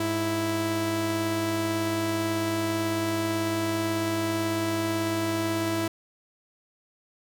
sawtooth tone pair together, 103.82 / 329.6 Hz, G#2 / E4, 0 / 0 cents, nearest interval octave + minor sixth, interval 2000 cents, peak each -28 / -22 dBFS, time 0-5.88 s, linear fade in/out 5 ms, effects none

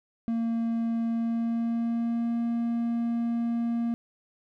triangle tone with pitch glide, 229.7 to 233.7 Hz, A#3 to A#3, -25 to +5 cents, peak -23 dBFS, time 0.28-3.94 s, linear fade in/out 0 ms, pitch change +30 cents, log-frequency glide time 1.08-2.37 s, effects none

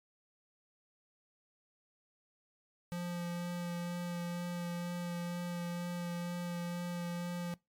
square tone with vibrato, 174.3 Hz, F3, 3 cents flat, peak -37 dBFS, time 2.92-7.54 s, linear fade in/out 0 ms, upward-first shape sine, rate 2.1 Hz, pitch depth 11 cents each way, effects noise-tail reverb RT60 0.2 s tail -22 dB re dry + MP3 96 kbps

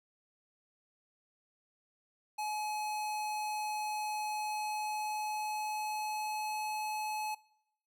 square tone with pitch glide, 849 to 855.4 Hz, G#5 to A5, +38 to -49 cents, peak -35 dBFS, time 2.38-7.35 s, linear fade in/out 10 ms, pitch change +13 cents, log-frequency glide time 4.25-6.78 s, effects noise-tail reverb RT60 0.8 s tail -23 dB re dry

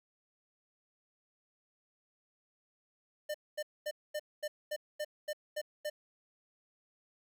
square tone bursts, 601 Hz, D5, 40 cents sharp, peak -35 dBFS, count 10, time 3.29-5.9 s, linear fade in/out 10 ms, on 54 ms, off 230 ms, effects 12-bit

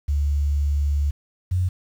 sine tone pair in turn, 72 / 90.71 Hz, D2 / F#2, -34 / -34 cents, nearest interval major third, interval 400 cents, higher second, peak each -18 dBFS, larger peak neither, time 0.08-1.11 / 1.51-1.69 s, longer first, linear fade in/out 10 ms, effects 8-bit

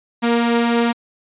sawtooth tone pair together, 235.3 / 466.2 Hz, A#3 / A#4, +16 / 0 cents, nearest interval octave, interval 1184 cents, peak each -11 / -20 dBFS, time 0.22-0.93 s, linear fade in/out 20 ms, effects resampled to 8000 Hz

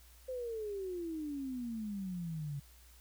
sine exponential sweep, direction down, 523.3 to 138.59 Hz, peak -37 dBFS, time 0.28-2.6 s, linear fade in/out 10 ms, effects added 60 Hz sine -58 dBFS peak until 3 s + white hiss -63 dBFS RMS until 3 s

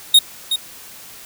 45% pulse tone with echo, 3729 Hz, A#7, in tune, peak -6 dBFS, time 0.14-0.19 s, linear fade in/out 5 ms, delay 370 ms, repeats 1, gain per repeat -10 dB, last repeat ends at 0.56 s, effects white hiss -39 dBFS RMS until 1.25 s

